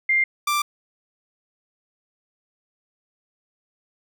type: tone pair in turn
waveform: sine / sawtooth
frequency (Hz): 2100 / 1178.6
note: C7 / D6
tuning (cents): +6 / +6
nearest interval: minor seventh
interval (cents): 1000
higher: first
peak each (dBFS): -16 / -16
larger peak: neither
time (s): 0.09-0.24 / 0.47-0.62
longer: neither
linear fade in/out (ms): 5
effects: none

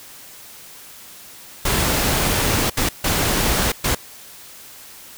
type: noise bursts at uneven times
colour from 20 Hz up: pink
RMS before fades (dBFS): -19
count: 4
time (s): 1.65-2.7 / 2.77-2.89 / 3.04-3.72 / 3.84-3.95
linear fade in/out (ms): 5
effects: white hiss -41 dBFS RMS until 5.17 s

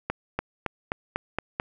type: accelerating click train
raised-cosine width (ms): 0.5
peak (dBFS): -11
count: 7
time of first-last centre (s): 0.1-1.599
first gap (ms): 290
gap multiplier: 0.94
effects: none

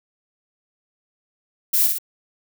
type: noise with echo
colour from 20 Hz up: violet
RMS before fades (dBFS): -18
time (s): 1.73-1.87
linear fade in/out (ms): 10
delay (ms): 58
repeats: 2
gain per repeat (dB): -4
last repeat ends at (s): 1.986
effects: none

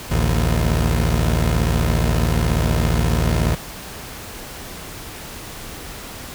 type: tone pair together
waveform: 20% pulse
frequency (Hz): 56.7 / 77.78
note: A#1 / D#2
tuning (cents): -47 / 0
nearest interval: perfect fourth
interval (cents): 547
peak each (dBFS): -13 / -15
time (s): 0.1-3.56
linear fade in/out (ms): 20
effects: pink hiss -34 dBFS RMS until 6.34 s

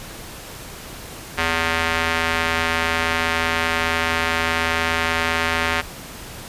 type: tone with band-pass filter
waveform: square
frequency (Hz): 82.41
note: E2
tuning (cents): 0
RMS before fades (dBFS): -21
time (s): 1.37-5.82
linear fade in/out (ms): 20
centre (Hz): 2000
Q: 1.2
effects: pink hiss -36 dBFS RMS until 6.48 s + resampled to 32000 Hz

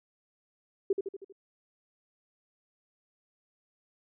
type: tone with echo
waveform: sine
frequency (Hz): 392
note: G4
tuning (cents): 0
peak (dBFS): -22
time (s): 0.9-0.93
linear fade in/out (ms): 5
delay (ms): 79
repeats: 5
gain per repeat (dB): -5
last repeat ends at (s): 1.325
effects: none

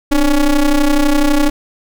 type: ring-modulated tone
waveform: square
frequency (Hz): 140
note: C#3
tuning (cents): +18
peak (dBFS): -7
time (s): 0.11-1.5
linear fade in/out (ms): 10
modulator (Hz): 156
effects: none

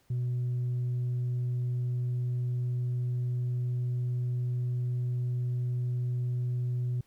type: tone with tanh clipping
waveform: triangle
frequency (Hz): 123.47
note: B2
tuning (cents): 0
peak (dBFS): -28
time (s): 0.1-7.01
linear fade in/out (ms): 5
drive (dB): 6
effects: pink hiss -68 dBFS RMS until 7.06 s

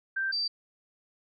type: tone pair in turn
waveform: sine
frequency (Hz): 1568 / 4666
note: G6 / D8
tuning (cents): 0 / -12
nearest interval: octave + perfect fifth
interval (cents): 1888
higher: second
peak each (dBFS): -27 / -27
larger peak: neither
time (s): 0.16-0.32 / 0.32-0.48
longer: neither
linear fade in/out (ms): 10
effects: none

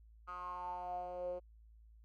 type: tone with band-pass filter sweep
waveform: 10% pulse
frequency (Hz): 179.2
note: F3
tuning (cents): +45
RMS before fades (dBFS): -43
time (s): 0.27-1.4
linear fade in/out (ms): 20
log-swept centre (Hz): 1300 to 480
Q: 8.3
effects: added 55 Hz sine -58 dBFS peak until 2.04 s

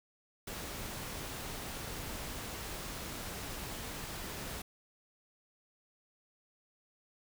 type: noise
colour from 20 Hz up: pink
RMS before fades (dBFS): -42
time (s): 0.47-4.62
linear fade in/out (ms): 5
effects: none

